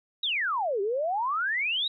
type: exponential two-way sweep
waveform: sine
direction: down then up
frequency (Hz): 3919 to 381.2 to 3919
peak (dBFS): -25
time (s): 0.23-1.88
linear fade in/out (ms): 5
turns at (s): 0.81
effects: none